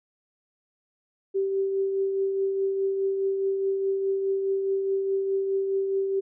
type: tone with tremolo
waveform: sine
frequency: 389.1 Hz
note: G4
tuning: 13 cents flat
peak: -21 dBFS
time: 1.34-6.21 s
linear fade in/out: 20 ms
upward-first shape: triangle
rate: 4.8 Hz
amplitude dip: 40%
effects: none